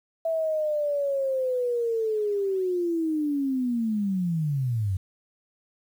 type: linear sweep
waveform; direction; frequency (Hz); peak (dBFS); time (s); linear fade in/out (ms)
sine; down; 659.3 to 89.8; -23; 0.25-4.97; 5
effects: 9-bit